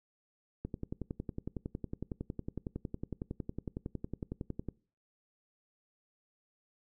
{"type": "click train", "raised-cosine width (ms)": 3, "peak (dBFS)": -24, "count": 45, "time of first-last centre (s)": [0.65, 4.687], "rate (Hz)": 10.9, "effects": ["noise-tail reverb RT60 0.4 s tail -23 dB re dry"]}